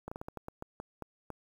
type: slowing click train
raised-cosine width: 1 ms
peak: -26 dBFS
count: 11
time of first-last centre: 0.08-1.303 s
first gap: 35 ms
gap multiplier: 1.26
effects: 9-bit